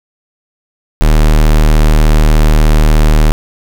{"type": "tone", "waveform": "square", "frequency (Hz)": 38.32, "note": "D#1", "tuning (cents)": -26, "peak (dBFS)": -5, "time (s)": [1.01, 3.32], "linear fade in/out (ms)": 0, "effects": []}